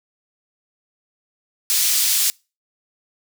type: high-pass noise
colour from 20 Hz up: pink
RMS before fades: -18 dBFS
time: 1.7-2.3 s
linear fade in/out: 0 ms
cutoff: 4600 Hz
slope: 12 dB/octave
effects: noise-tail reverb RT60 0.3 s tail -26 dB re dry